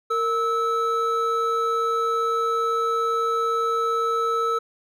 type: tone pair together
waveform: triangle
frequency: 460.9 / 1305 Hz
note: A#4 / E6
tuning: -20 / -18 cents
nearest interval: octave + tritone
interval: 1802 cents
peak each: -23 / -20 dBFS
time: 0.1-4.59 s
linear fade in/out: 10 ms
effects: none